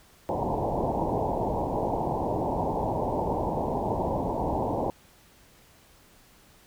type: low-pass noise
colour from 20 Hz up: white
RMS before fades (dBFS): -28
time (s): 0.29-4.9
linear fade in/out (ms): 0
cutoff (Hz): 960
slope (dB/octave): 96
effects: pink hiss -57 dBFS RMS until 6.66 s